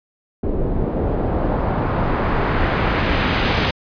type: noise with low-pass filter sweep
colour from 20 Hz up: pink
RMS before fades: -19 dBFS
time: 0.43-3.71 s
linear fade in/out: 5 ms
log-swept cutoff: 380 to 3700 Hz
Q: 1
effects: resampled to 11025 Hz